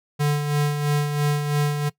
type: tone with tremolo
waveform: square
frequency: 146.83 Hz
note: D3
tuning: in tune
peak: -18 dBFS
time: 0.19-1.9 s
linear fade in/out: 20 ms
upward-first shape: sine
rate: 3 Hz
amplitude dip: 50%
effects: noise-tail reverb RT60 0.1 s tail -20 dB re dry